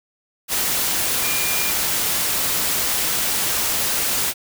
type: tone in noise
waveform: sine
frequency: 2405 Hz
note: D7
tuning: 41 cents sharp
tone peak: -27 dBFS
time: 1.2-1.74 s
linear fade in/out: 50 ms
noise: white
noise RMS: -21 dBFS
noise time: 0.48-4.34 s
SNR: -9 dB
effects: none